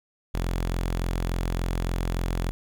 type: tone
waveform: sawtooth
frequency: 43.48 Hz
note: F1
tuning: 7 cents flat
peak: -21 dBFS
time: 0.34-2.51 s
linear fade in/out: 0 ms
effects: 10-bit